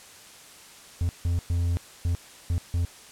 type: tone bursts at uneven times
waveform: triangle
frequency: 86.3 Hz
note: F2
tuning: 20 cents flat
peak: -20 dBFS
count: 6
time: 1.01-1.09 / 1.25-1.39 / 1.5-1.77 / 2.05-2.15 / 2.5-2.58 / 2.74-2.85 s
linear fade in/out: 0 ms
effects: white hiss -48 dBFS RMS until 3.11 s + low-pass 10000 Hz 12 dB/octave